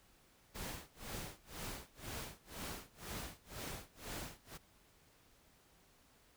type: noise with tremolo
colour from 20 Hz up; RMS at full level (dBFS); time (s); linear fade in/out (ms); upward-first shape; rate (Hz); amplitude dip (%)
pink; -44; 0.54-4.58; 20; sine; 2; 100
effects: pink hiss -68 dBFS RMS until 6.36 s